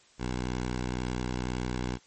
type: tone with vibrato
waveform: 10% pulse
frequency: 62 Hz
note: B1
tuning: 7 cents sharp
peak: -22 dBFS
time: 0.18-1.99 s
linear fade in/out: 50 ms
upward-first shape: triangle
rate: 11 Hz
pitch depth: 36 cents each way
effects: white hiss -60 dBFS RMS until 2.06 s + MP3 32 kbps